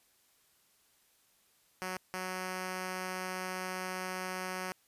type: tone bursts at uneven times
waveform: 5% pulse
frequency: 185 Hz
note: F#3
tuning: in tune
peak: -25 dBFS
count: 2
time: 1.82-1.97 / 2.14-4.72 s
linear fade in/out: 0 ms
effects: white hiss -69 dBFS RMS until 4.87 s + resampled to 32000 Hz